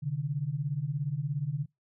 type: beating tone pair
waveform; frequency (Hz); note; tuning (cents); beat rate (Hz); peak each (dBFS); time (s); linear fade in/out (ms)
sine; 132.7 / 149.7; C3 / D3; +25 / +33; 17; -33 / -31; 0.02-1.66; 20
effects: noise-tail reverb RT60 0.2 s tail -25 dB re dry

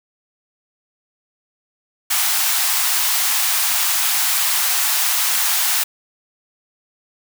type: high-pass noise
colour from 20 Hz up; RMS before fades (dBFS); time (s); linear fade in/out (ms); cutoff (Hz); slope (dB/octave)
white; -18; 2.1-5.84; 10; 720; 48
effects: none

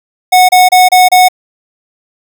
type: tone bursts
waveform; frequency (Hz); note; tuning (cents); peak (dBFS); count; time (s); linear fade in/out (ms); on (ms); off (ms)
square; 734; F#5; -14; -3; 5; 0.32-1.286; 10; 170; 29
effects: none

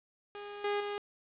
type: tone with level steps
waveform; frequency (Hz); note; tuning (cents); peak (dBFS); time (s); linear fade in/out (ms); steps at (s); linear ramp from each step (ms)
sawtooth; 409.6; G#4; -24; -38 / -26 / -31; 0.35-0.98; 0; 0.64 / 0.8; 5
effects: resampled to 8000 Hz + 9-bit

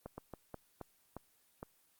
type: slowing click train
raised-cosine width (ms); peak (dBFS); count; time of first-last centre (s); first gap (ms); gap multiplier
1; -29; 7; 0.06-1.629; 120; 1.31
effects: white hiss -71 dBFS RMS until 1.99 s + Opus 24 kbps

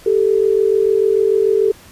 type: tone pair together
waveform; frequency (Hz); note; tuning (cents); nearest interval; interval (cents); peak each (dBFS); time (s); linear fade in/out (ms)
sine; 393.2 / 440; G4 / A4; +5 / 0; major second; 195; -14; 0.06-1.72; 5
effects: pink hiss -43 dBFS RMS until 1.91 s + resampled to 32000 Hz

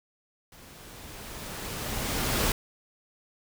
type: noise with level ramp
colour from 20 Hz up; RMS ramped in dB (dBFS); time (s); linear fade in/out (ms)
pink; -51 to -25; 0.52-2.52; 2
effects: none

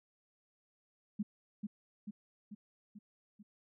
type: tone with echo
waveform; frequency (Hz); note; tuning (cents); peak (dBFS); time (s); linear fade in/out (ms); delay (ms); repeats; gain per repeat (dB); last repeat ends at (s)
sine; 208; G#3; +3; -32; 1.19-1.23; 10; 440; 5; -4; 3.43
effects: none

